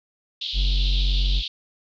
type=band-pass noise; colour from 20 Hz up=white; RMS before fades=-30 dBFS; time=0.41-1.48 s; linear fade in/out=5 ms; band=3100 to 4100 Hz; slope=48 dB/octave
type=tone; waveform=triangle; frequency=46.25 Hz; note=F#1; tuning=in tune; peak=-16 dBFS; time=0.53-1.43 s; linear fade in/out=50 ms
effects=none